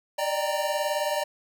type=chord; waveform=square; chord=Eb major seventh; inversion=third; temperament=equal with one note detuned; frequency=587.3 / 606.3 / 784 / 932.3 Hz; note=D5 / Eb5 / G5 / Bb5; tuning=0 / -45 / 0 / 0 cents; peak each=-30 / -31 / -34 / -32 dBFS; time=0.18-1.24 s; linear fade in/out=10 ms; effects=none